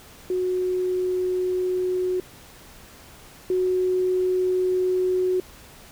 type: tone pair in turn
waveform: sine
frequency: 366.5 / 368.2 Hz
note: F#4 / F#4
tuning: -16 / -8 cents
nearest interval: unison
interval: 8 cents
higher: second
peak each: -21 / -19 dBFS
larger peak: second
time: 0.3-2.2 / 3.5-5.4 s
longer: neither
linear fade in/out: 2 ms
effects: pink hiss -47 dBFS RMS until 5.91 s